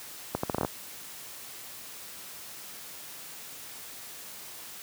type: accelerating click train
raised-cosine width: 1 ms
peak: -13 dBFS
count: 8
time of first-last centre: 0.35-0.649 s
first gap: 84 ms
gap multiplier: 0.76
effects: white hiss -44 dBFS RMS until 4.82 s + high-pass 80 Hz 12 dB/octave